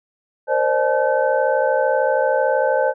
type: tone cluster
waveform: sine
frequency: 469.9 / 528 / 601 / 861 / 1527 Hz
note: A#4 / C5 / D5 / A5 / G6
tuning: +14 / +16 / +40 / -38 / -46 cents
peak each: -26 / -18 / -21 / -22 / -26 dBFS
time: 0.47-2.94 s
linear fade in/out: 50 ms
effects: none